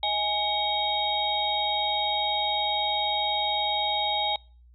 sine tone cluster, 633 / 830 / 2239 / 3229 / 3760 Hz, D#5 / G#5 / C#7 / G#7 / A#7, +30 / -1 / +17 / -49 / +14 cents, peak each -35 / -27 / -36 / -33 / -27 dBFS, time 0.03-4.36 s, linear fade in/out 2 ms, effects noise-tail reverb RT60 0.4 s tail -26 dB re dry + added 60 Hz sine -51 dBFS peak until 4.74 s

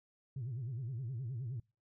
sine tone with vibrato, 123.47 Hz, B2, in tune, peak -36 dBFS, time 0.36-1.6 s, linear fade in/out 5 ms, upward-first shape sine, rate 9.6 Hz, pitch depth 200 cents each way, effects noise-tail reverb RT60 0.3 s tail -26 dB re dry + tanh soft clip ceiling -35 dBFS

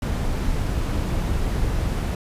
brown noise, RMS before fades -23 dBFS, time 0.02-2.15 s, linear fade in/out 2 ms, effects resampled to 32000 Hz

